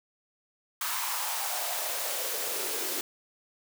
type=noise with high-pass filter sweep; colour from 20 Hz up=white; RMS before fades=-32 dBFS; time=0.81-3.01 s; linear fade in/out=2 ms; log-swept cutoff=1100 to 340 Hz; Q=3.8; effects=none